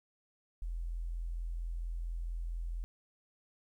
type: tone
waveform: sine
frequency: 42.2 Hz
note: E1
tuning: 41 cents sharp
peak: -35 dBFS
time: 0.62-2.84 s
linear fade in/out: 0 ms
effects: 12-bit